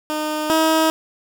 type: tone pair in turn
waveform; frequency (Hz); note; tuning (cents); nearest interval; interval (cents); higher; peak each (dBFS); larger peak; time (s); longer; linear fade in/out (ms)
15% pulse; 306.2 / 318.9; D#4 / D#4; -28 / +43; minor second; 71; second; -15 / -8; second; 0.1-0.5 / 0.5-0.9; neither; 0
effects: none